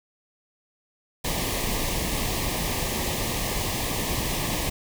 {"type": "band-stop noise", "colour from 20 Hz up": "pink", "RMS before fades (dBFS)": -27, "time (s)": [1.24, 4.7], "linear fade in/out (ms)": 10, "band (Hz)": [1200, 1700], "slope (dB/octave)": 96, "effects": []}